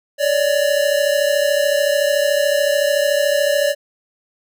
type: tone pair together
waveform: square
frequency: 567 / 600.7 Hz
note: C#5 / D5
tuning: +39 / +39 cents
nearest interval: minor second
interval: 100 cents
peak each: -17 / -19 dBFS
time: 0.18-3.75 s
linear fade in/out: 50 ms
effects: none